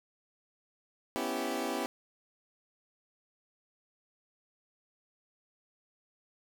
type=chord; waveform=20% pulse; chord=C# half-diminished seventh; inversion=third; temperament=equal; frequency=246.9 / 277.2 / 329.6 / 392 Hz; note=B3 / C#4 / E4 / G4; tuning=0 / 0 / 0 / 0 cents; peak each=-33 dBFS; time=1.16-1.86 s; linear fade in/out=0 ms; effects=none